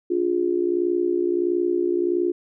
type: tone with amplitude modulation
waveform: sine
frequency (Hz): 352.3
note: F4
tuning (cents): +15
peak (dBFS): -15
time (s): 0.1-2.32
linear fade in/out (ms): 10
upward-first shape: sine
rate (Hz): 61.5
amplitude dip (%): 85
effects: none